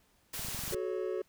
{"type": "noise", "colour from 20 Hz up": "white", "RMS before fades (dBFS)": -39, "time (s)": [0.33, 0.75], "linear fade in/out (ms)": 10}
{"type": "clicks", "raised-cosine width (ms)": 5, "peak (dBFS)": -32, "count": 9, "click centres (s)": [0.394, 0.449, 0.485, 0.547, 0.591, 0.637, 0.679, 0.713, 0.745]}
{"type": "chord", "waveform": "triangle", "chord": "F# minor", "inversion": "none", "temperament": "equal with one note detuned", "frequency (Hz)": [370, 431.2, 554.4], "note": ["F#4", "A4", "C#5"], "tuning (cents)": [0, -35, 0], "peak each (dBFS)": [-33, -35, -38], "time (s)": [0.72, 1.22], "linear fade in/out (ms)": 5}
{"effects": ["pink hiss -69 dBFS RMS until 1.28 s"]}